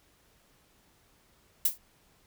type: noise with exponential decay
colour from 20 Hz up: violet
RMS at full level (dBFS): -20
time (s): 1.65-1.78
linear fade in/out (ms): 5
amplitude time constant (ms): 28
effects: pink hiss -65 dBFS RMS until 2.26 s